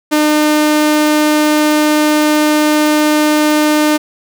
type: tone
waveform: sawtooth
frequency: 302.6 Hz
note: D#4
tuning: 48 cents flat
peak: -5 dBFS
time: 0.11-3.98 s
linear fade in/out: 20 ms
effects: none